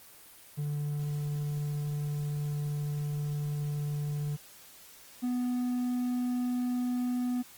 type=tone pair in turn; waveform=triangle; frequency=146.83 / 247.4 Hz; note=D3 / B3; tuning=0 / +3 cents; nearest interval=major sixth; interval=903 cents; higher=second; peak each=-28 / -26 dBFS; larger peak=second; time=0.57-4.37 / 5.22-7.43 s; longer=first; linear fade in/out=20 ms; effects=white hiss -53 dBFS RMS until 7.57 s + Opus 24 kbps